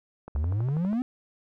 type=click train; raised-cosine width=1 ms; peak=-26 dBFS; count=9; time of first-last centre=0.28-0.93 s; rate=12.3 Hz
type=exponential sweep; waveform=triangle; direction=up; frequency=67.5 to 261.6 Hz; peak=-22 dBFS; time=0.35-1.02 s; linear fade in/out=0 ms
effects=none